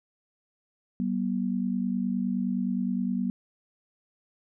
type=tone pair together; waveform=sine; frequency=191.04 / 240.7 Hz; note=G3 / B3; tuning=-44 / -44 cents; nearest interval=major third; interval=400 cents; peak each=-28 dBFS; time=1-3.3 s; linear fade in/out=0 ms; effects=none